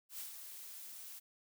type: noise with ADSR envelope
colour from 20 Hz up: blue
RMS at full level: -44 dBFS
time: 0.09-1.2 s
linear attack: 100 ms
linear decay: 120 ms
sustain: -6 dB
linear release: 20 ms
effects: none